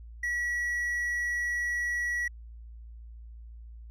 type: tone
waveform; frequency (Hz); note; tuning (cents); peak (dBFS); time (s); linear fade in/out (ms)
triangle; 1932; B6; -39; -26; 0.23-2.28; 5
effects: added 57 Hz sine -43 dBFS peak until 3.9 s + resampled to 32000 Hz